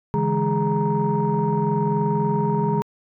sine tone cluster, 143.3 / 164.1 / 207.3 / 414.4 / 935 Hz, D3 / E3 / G#3 / G#4 / A#5, -42 / -8 / -3 / -4 / +5 cents, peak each -24 dBFS, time 0.14-2.82 s, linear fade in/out 0 ms, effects tanh soft clip ceiling -11 dBFS

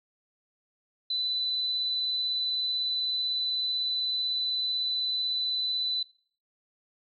sine tone with vibrato, 4000 Hz, B7, 21 cents sharp, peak -26 dBFS, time 1.1-6.03 s, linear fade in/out 5 ms, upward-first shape sine, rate 18 Hz, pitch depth 12 cents each way, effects noise-tail reverb RT60 0.5 s tail -23 dB re dry + MP3 32 kbps

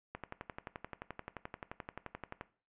click train, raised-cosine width 0.5 ms, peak -26 dBFS, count 27, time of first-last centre 0.15-2.411 s, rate 11.5 Hz, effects noise-tail reverb RT60 0.4 s tail -17 dB re dry + resampled to 8000 Hz

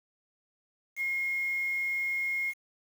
sine tone with quantisation, 2149 Hz, C7, 46 cents sharp, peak -28 dBFS, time 0.96-2.54 s, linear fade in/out 50 ms, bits 8, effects none

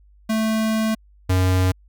square tone pair in turn, 220 / 92.5 Hz, A3 / F#2, 0 / 0 cents, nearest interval octave + minor third, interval 1500 cents, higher first, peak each -19 / -16 dBFS, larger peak second, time 0.29-0.95 / 1.29-1.72 s, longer first, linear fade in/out 10 ms, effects added 50 Hz sine -49 dBFS peak until 1.88 s

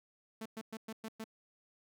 sawtooth tone bursts, 221.4 Hz, A3, 11 cents sharp, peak -37 dBFS, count 6, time 0.41-1.242 s, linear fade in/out 5 ms, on 47 ms, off 110 ms, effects none

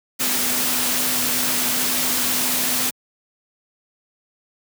sine tone in noise, 250 Hz, B3, 21 cents sharp, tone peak -32 dBFS, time 0.19-2.91 s, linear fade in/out 20 ms, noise white, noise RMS -21 dBFS, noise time 0.19-2.91 s, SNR -14 dB, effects high-pass 100 Hz 12 dB/octave

